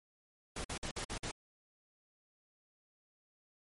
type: noise bursts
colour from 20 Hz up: pink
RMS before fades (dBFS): -40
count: 6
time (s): 0.56-1.314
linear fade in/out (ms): 5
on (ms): 84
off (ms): 50
effects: MP3 48 kbps